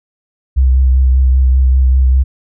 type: tone with vibrato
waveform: sine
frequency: 64.8 Hz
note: C2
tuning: 16 cents flat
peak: -6 dBFS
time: 0.56-2.24 s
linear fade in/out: 20 ms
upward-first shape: triangle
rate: 5.1 Hz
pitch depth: 33 cents each way
effects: none